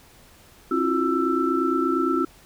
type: tone cluster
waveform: sine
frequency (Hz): 268.7 / 331.4 / 360 / 1329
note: C4 / E4 / F#4 / E6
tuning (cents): +46 / +9 / -47 / +14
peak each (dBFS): -25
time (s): 0.71-2.25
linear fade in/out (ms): 5
effects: pink hiss -52 dBFS RMS until 2.45 s